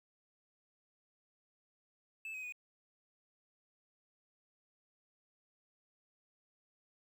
triangle tone with pitch steps, 2625 / 2528 / 2474 Hz, E7 / D#7 / D#7, -8 / +27 / -10 cents, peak -40 dBFS, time 2.25-2.523 s, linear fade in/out 2 ms, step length 91 ms, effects 11-bit

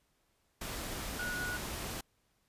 sine tone in noise, 1460 Hz, F#6, 24 cents flat, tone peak -36 dBFS, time 1.19-1.57 s, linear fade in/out 5 ms, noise pink, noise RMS -40 dBFS, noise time 0.61-2.01 s, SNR +1 dB, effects pink hiss -75 dBFS RMS until 2.48 s + resampled to 32000 Hz

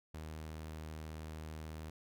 sawtooth tone, 78.3 Hz, D#2, 11 cents sharp, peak -40 dBFS, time 0.14-1.9 s, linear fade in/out 5 ms, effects none

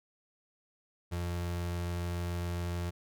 35% pulse tone, 87.1 Hz, F2, 4 cents flat, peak -31 dBFS, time 1.11-2.91 s, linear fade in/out 20 ms, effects none

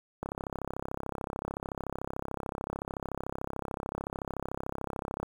click train, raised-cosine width 1 ms, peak -20 dBFS, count 169, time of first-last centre 0.23-5.23 s, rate 33.6 Hz, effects 8-bit

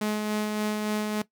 sawtooth tone with tremolo, 212.1 Hz, G#3, 37 cents sharp, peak -21 dBFS, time 0.01-1.22 s, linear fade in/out 5 ms, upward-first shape sine, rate 3.5 Hz, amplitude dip 30%, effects noise-tail reverb RT60 0.1 s tail -17 dB re dry

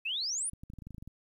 sine exponential sweep, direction up, 2500 to 10240 Hz, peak -31 dBFS, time 0.05-0.5 s, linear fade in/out 10 ms
clicks, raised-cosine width 5 ms, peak -33 dBFS, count 12, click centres 0.534 / 0.635 / 0.701 / 0.736 / 0.787 / 0.822 / 0.87 / 0.907 / 0.946 / 0.982 / 1.025 / 1.076 s
effects 11-bit

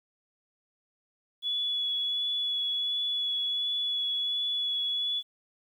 sine tone with vibrato, 3400 Hz, G#7, 40 cents sharp, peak -27 dBFS, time 1.42-5.23 s, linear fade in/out 50 ms, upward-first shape sine, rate 1.4 Hz, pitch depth 12 cents each way, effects 10-bit

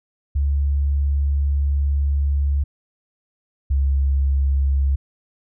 sine tone pair in turn, 70.6 / 68.59 Hz, C#2 / C#2, +32 / -18 cents, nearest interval minor second, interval 50 cents, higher first, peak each -16 / -15 dBFS, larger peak second, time 0.35-2.64 / 3.7-4.96 s, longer first, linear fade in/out 10 ms, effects none

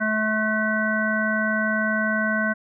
harmonic tone, 216.2 Hz, A3, 30 cents flat, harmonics 1 / 3 / 5 / 7 / 9, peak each -25 / -28 / -32 / -23 / -32 dBFS, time 0-2.54 s, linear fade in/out 20 ms, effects none

